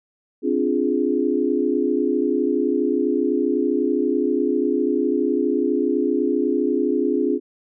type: chord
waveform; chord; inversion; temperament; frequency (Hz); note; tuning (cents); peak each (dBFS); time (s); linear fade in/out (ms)
sine; D half-diminished seventh; third; equal with one note detuned; 261.6 / 293.7 / 349.2 / 417.5; C4 / D4 / F4 / Ab4; 0 / 0 / 0 / +9; -23; 0.42-7.4; 50
effects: none